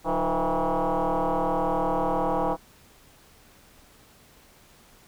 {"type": "tone with frequency modulation", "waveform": "sine", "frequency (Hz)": 143.7, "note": "D3", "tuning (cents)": -37, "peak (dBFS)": -21, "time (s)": [0.04, 2.57], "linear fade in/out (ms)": 50, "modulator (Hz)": 163, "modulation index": 5.8, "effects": ["tanh soft clip ceiling -17 dBFS", "pink hiss -55 dBFS RMS until 5.07 s"]}